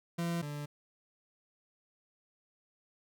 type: tone pair in turn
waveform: 40% pulse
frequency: 170 / 146.49 Hz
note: F3 / D3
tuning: -46 / -4 cents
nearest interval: minor third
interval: 258 cents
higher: first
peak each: -31 / -37 dBFS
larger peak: first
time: 0.18-0.42 / 0.42-0.66 s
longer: neither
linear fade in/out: 10 ms
effects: none